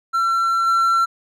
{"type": "tone with level steps", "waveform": "triangle", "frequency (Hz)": 1353, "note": "E6", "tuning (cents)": 45, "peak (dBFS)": [-14, -12], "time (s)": [0.13, 1.06], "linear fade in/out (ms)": 20, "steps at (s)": 0.66, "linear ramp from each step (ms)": 20, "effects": []}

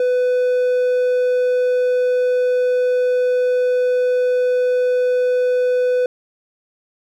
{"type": "tone", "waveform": "triangle", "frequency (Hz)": 499.2, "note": "B4", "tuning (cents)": 19, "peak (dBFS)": -12, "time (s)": [0, 6.06], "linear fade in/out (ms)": 2, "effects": []}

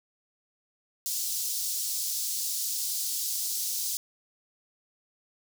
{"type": "high-pass noise", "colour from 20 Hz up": "pink", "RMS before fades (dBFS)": -31, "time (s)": [1.06, 3.97], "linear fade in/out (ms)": 0, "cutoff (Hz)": 4800, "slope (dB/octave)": 24, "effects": []}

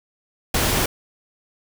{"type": "noise", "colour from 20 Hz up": "pink", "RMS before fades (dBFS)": -20, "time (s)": [0.54, 0.86], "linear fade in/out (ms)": 5, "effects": []}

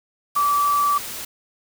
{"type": "tone in noise", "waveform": "sine", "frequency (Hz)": 1157, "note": "D6", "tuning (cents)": -26, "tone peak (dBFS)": -16, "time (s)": [0.36, 0.98], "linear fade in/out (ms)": 5, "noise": "white", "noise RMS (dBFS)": -32, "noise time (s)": [0.35, 1.25], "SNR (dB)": 13, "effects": []}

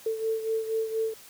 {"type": "beating tone pair", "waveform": "sine", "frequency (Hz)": [444, 448.2], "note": ["A4", "A4"], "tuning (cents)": [16, 32], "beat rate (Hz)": 4.2, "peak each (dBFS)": [-27, -33], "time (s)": [0.06, 1.14], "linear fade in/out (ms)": 5, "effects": ["white hiss -50 dBFS RMS until 1.29 s"]}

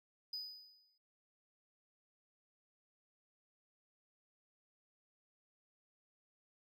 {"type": "tone with exponential decay", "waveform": "triangle", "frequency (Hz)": 4978, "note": "D#8", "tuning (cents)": 0, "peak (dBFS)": -37, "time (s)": [0.33, 0.98], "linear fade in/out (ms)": 5, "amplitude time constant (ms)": 140, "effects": ["tanh soft clip ceiling -33 dBFS"]}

